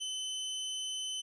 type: tone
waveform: sawtooth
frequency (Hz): 3040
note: F#7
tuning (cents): +46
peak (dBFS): -32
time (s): 0-1.22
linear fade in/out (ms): 20
effects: resampled to 22050 Hz